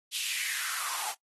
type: noise with high-pass filter sweep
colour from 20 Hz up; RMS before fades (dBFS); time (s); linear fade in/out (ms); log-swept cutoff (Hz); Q
white; -33; 0.11-1.15; 50; 3300 to 750; 3.8
effects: noise-tail reverb RT60 0.1 s tail -21 dB re dry + AAC 32 kbps